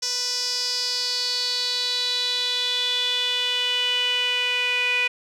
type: tone with band-pass filter sweep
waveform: sawtooth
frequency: 493.9 Hz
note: B4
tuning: in tune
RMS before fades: -24 dBFS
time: 0.02-5.08 s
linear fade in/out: 10 ms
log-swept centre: 5500 to 2500 Hz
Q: 6.4
effects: none